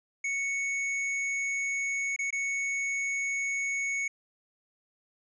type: tone with dropouts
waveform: square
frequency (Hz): 2217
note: C#7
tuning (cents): 0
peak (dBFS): -29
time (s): 0.24-4.08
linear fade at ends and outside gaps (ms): 5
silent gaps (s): 2.163-2.189 / 2.306-2.326
effects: resampled to 16000 Hz